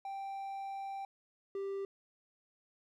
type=tone pair in turn; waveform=triangle; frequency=784 / 393.2 Hz; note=G5 / G4; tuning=0 / +5 cents; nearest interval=octave; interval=1195 cents; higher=first; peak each=-37 / -34 dBFS; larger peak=second; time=0.05-1.05 / 1.55-1.85 s; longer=first; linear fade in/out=2 ms; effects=none